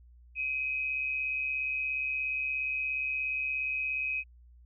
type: tone pair together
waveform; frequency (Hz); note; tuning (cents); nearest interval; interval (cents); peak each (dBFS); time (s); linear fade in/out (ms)
sine; 2398 / 2535; D7 / D#7; +36 / +32; minor second; 96; -38 / -30; 0.35-4.24; 50
effects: added 60 Hz sine -53 dBFS peak until 4.65 s